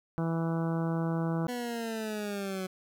harmonic tone, 164.81 Hz, E3, in tune, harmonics 1 / 2 / 3 / 4 / 5 / 6 / 7 / 8 / 9, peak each -29 / -35 / -39 / -41 / -43 / -45 / -46 / -47 / -48 dBFS, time 0.18-1.47 s, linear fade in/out 0 ms
20% pulse linear sweep, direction down, 247.8 to 185 Hz, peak -28 dBFS, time 1.48-2.67 s, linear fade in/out 10 ms
effects 11-bit

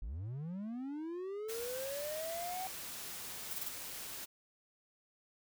triangle linear sweep, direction up, 43.65 to 760 Hz, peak -37 dBFS, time 0.02-2.67 s, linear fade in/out 0 ms
white noise, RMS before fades -45 dBFS, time 1.48-4.26 s, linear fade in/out 20 ms
violet noise bursts, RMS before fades -39 dBFS, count 4, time 3.51-3.685 s, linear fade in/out 2 ms, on 22 ms, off 29 ms
effects none

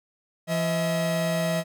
45% pulse tone pair together, 169.4 / 640 Hz, E3 / D#5, +48 / +49 cents, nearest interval octave + major seventh, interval 2301 cents, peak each -26 dBFS, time 0.47-1.64 s, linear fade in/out 50 ms, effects none

